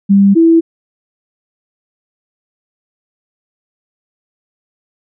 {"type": "tone pair in turn", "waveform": "sine", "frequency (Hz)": [198.3, 329.8], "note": ["G3", "E4"], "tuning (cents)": [20, 1], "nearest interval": "major sixth", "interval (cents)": 881, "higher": "second", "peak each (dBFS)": -4, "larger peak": "neither", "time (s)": [[0.09, 0.35], [0.35, 0.61]], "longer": "neither", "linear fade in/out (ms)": 20, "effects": []}